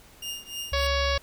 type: tone with tremolo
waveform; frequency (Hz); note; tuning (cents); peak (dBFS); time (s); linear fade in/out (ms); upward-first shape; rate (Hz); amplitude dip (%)
sawtooth; 2825; F7; +19; -27; 0.22-0.87; 5; triangle; 3.3; 95
type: tone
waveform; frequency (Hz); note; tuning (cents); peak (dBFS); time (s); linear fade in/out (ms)
sine; 68.7; C#2; -15; -27; 0.72-1.18; 5
type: harmonic tone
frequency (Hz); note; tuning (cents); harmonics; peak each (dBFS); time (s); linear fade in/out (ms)
559; C#5; +14; 1 / 2 / 3 / 4 / 5 / 6 / 7 / 8 / 9 / 10; -28 / -31 / -33 / -34 / -35 / -36 / -36 / -37 / -38 / -38; 0.73-1.18; 5
effects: pink hiss -53 dBFS RMS until 1.22 s